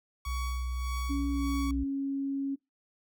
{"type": "tone with tremolo", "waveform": "sawtooth", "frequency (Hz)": 1124, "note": "C#6", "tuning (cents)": 24, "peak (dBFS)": -33, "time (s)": [0.25, 1.71], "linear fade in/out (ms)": 2, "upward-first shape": "sine", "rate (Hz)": 1.7, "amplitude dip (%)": 65}
{"type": "tone", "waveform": "sine", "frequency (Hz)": 62.1, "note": "B1", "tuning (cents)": 10, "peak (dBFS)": -31, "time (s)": [0.26, 1.84], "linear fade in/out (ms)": 10}
{"type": "tone with pitch glide", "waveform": "sine", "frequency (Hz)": [281, 275.1], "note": ["C#4", "C#4"], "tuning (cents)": [24, -13], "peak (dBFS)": -29, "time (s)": [1.09, 2.56], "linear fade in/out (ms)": 20, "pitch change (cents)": -37, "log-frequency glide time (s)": [1.32, 1.79]}
{"effects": ["noise-tail reverb RT60 0.2 s tail -21 dB re dry"]}